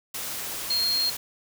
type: tone in noise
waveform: sine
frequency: 4233 Hz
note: C8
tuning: 19 cents sharp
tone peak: -22 dBFS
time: 0.7-1.1 s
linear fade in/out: 5 ms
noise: white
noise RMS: -33 dBFS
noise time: 0.14-1.17 s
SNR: +8 dB
effects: none